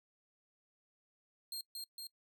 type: tone with echo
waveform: sawtooth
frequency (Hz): 4211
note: C8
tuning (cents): +10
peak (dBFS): -37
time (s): 1.52-1.61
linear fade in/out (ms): 2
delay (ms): 230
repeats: 2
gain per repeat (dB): -2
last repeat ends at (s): 2.07
effects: noise-tail reverb RT60 0.1 s tail -22 dB re dry